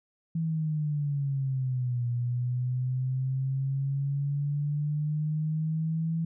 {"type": "exponential two-way sweep", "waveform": "sine", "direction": "down then up", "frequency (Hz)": [164.81, 120.1, 164.81], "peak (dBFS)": -26, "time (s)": [0.35, 6.25], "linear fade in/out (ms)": 5, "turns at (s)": 2.07, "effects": []}